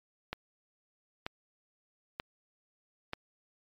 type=click train; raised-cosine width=0.3 ms; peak=-19 dBFS; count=4; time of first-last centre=0.33-3.134 s; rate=1.07 Hz; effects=MP3 96 kbps